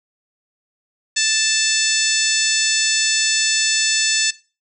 harmonic tone with a mistuned harmonic, 880 Hz, A5, in tune, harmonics 2 / 3 / 4 / 5 / 6 / 7 / 8 / 9, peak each -24 / -24 / -24 / -24 / -24 / -24 / -24 / -24 dBFS, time 1.16-4.31 s, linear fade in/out 10 ms, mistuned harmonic 4, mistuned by +17 cents, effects noise-tail reverb RT60 0.3 s tail -17 dB re dry

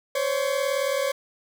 40% pulse tone pair together, 523 / 561.8 Hz, C5 / C#5, -1 / +23 cents, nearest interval minor second, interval 124 cents, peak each -26 / -24 dBFS, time 0.15-1.12 s, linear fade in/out 5 ms, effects none

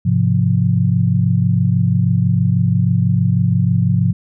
sine chord, F minor, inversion first, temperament just, 104.77 / 130.96 / 174.61 Hz, Ab2 / C3 / F3, +16 / +2 / 0 cents, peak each -16 dBFS, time 0.05-4.13 s, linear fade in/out 10 ms, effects none

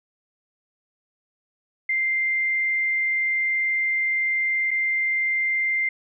sine tone with dropouts, 2093 Hz, C7, in tune, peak -20 dBFS, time 1.89-5.89 s, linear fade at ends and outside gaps 5 ms, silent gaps 4.708-4.712 s, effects none

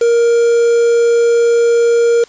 triangle tone with quantisation, 468.7 Hz, A#4, 9 cents sharp, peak -6 dBFS, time 0.01-2.24 s, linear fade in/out 5 ms, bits 4, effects white hiss -43 dBFS RMS until 2.28 s + resampled to 16000 Hz

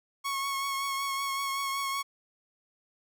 sawtooth tone with vibrato, 1100 Hz, C#6, 14 cents flat, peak -26 dBFS, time 0.24-2.03 s, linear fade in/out 20 ms, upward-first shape triangle, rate 5.3 Hz, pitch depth 26 cents each way, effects none

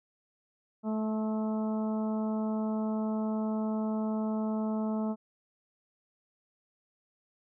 harmonic tone with a mistuned harmonic, 217.4 Hz, A3, 21 cents flat, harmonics 1 / 2 / 3 / 4 / 5 / 6, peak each -29 / -40 / -39 / -43 / -48 / -49 dBFS, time 0.83-5.16 s, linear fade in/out 50 ms, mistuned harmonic 5, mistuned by -15 cents, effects none

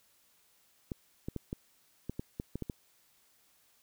clicks, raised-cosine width 3 ms, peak -23 dBFS, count 10, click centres 0.918 / 1.285 / 1.363 / 1.529 / 2.096 / 2.195 / 2.399 / 2.556 / 2.623 / 2.698 s, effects white hiss -68 dBFS RMS until 3.82 s

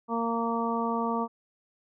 harmonic tone, 230.9 Hz, A#3, 16 cents flat, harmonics 1 / 2 / 3 / 4 / 5, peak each -30 / -33 / -35 / -32 / -33 dBFS, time 0.08-1.28 s, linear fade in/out 50 ms, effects none

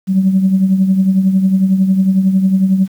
sine tone with tremolo, 190.5 Hz, G3, 49 cents flat, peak -5 dBFS, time 0.07-2.88 s, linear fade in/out 50 ms, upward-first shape triangle, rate 11 Hz, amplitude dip 65%, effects tanh soft clip ceiling -2 dBFS + 7-bit

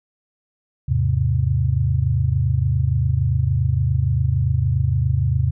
sine chord, E augmented, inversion none, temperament equal with one note detuned, 80.39 / 103.83 / 130.81 Hz, E2 / G#2 / B#2, -43 / 0 / 0 cents, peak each -21 / -21 / -19 dBFS, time 0.88-5.51 s, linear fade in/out 10 ms, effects none

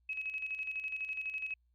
sine tone with tremolo, 2562 Hz, E7, 50 cents flat, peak -34 dBFS, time 0.09-1.54 s, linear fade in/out 5 ms, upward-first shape square, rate 12 Hz, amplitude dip 55%, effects added 60 Hz sine -69 dBFS peak until 1.74 s + Opus 48 kbps

